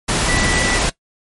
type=tone in noise; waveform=sine; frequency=1964 Hz; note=B6; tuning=10 cents flat; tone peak=-20 dBFS; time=0.28-0.79 s; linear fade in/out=10 ms; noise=pink; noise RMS=-17 dBFS; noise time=0.08-0.9 s; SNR=-6 dB; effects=noise-tail reverb RT60 0.1 s tail -19 dB re dry + MP3 48 kbps